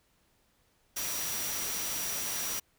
sine tone in noise, 5800 Hz, F#8, 35 cents flat, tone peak -38 dBFS, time 0.96-2.6 s, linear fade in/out 10 ms, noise white, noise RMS -35 dBFS, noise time 0.96-2.6 s, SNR -6 dB, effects pink hiss -70 dBFS RMS until 2.78 s

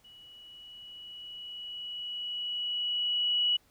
sine tone with level ramp, 2932 Hz, F#7, 16 cents flat, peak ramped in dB -51 to -23 dBFS, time 0.04-3.57 s, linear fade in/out 10 ms, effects pink hiss -66 dBFS RMS until 3.7 s

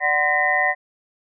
sine tone cluster, 590 / 745 / 1032 / 1840 / 1996 Hz, D5 / F#5 / C6 / A#6 / B6, +8 / +12 / -24 / -23 / +18 cents, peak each -27 / -22 / -29 / -20 / -22 dBFS, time 0-0.75 s, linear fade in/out 50 ms, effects none

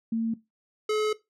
sine / square tone pair in turn, 226.7 / 428 Hz, A#3 / A4, -48 / -48 cents, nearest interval major seventh, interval 1100 cents, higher second, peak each -24 dBFS, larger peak neither, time 0.12-0.34 / 0.89-1.13 s, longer second, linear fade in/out 5 ms, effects noise-tail reverb RT60 0.2 s tail -18 dB re dry + low-pass 7000 Hz 12 dB/octave

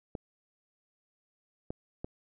clicks, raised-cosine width 2 ms, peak -23 dBFS, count 3, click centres 0.152 / 1.705 / 2.045 s, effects none

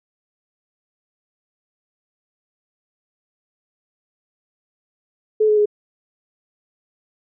sine tone with pitch steps, 431.1 / 424.2 / 417.4 Hz, A4 / G#4 / G#4, -35 / +37 / +9 cents, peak -12 dBFS, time 5.4-5.658 s, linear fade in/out 10 ms, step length 86 ms, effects none

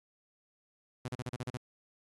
sawtooth tone bursts, 125.1 Hz, B2, 23 cents sharp, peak -31 dBFS, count 8, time 1.05-1.572 s, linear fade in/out 5 ms, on 32 ms, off 38 ms, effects AAC 32 kbps

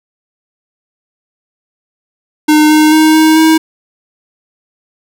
square tone with pitch steps, 304.7 / 307.5 / 312.9 / 315 / 318.6 Hz, D#4 / D#4 / D#4 / D#4 / D#4, -36 / -20 / +10 / +21 / +41 cents, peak -5 dBFS, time 2.48-3.58 s, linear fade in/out 10 ms, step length 220 ms, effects none

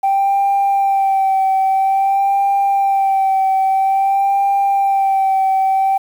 sine tone with vibrato, 781 Hz, G5, 7 cents flat, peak -10 dBFS, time 0.03-5.98 s, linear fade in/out 10 ms, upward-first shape sine, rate 0.5 Hz, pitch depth 28 cents each way, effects tanh soft clip ceiling -9 dBFS + 7-bit

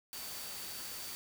sine tone in noise, 4579 Hz, D8, 45 cents flat, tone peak -50 dBFS, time 0.13-1.15 s, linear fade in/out 0 ms, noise white, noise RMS -44 dBFS, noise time 0.13-1.15 s, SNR -9 dB, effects none

